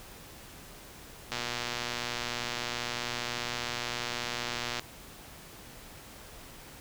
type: click train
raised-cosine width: 0.2 ms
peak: -15 dBFS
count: 418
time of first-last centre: 1.32-4.795 s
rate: 120 Hz
effects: pink hiss -49 dBFS RMS until 6.8 s